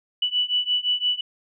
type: beating tone pair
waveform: sine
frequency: 2960 / 2965.8 Hz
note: F#7 / F#7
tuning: 0 / +3 cents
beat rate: 5.8 Hz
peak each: -24 / -23 dBFS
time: 0.22-1.21 s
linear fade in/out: 5 ms
effects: none